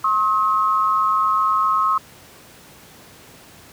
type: tone pair together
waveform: sine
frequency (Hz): 1072 / 1276.3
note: C6 / D#6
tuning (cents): +42 / +44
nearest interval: minor third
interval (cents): 302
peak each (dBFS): -18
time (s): 0.04-1.98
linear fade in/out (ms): 5
effects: pink hiss -45 dBFS RMS until 3.72 s + high-pass 80 Hz 12 dB/octave